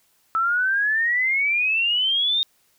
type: exponential sweep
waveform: sine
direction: up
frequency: 1307 to 3714 Hz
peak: -18 dBFS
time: 0.35-2.43 s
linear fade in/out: 0 ms
effects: white hiss -63 dBFS RMS until 2.78 s